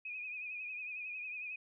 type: tone with vibrato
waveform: sine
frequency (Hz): 2489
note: D#7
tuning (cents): 0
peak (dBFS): -40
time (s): 0.05-1.56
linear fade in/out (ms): 5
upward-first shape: triangle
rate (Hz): 11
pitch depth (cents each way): 68
effects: none